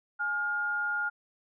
sine tone pair together, 836.4 / 1416 Hz, G#5 / F6, +12 / +23 cents, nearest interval major sixth, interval 911 cents, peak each -38 / -28 dBFS, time 0.19-1.1 s, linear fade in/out 20 ms, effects none

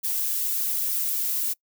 violet noise with flanger, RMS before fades -26 dBFS, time 0.03-1.54 s, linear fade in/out 20 ms, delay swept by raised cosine 1.7 to 2.44 ms, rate 3.5 Hz, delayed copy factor +0.55, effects noise-tail reverb RT60 0.1 s tail -24 dB re dry

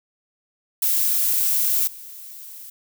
violet noise with level steps, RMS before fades -20 / -39 dBFS, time 0.82-2.7 s, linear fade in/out 5 ms, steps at 1.87 s, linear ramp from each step 5 ms, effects none

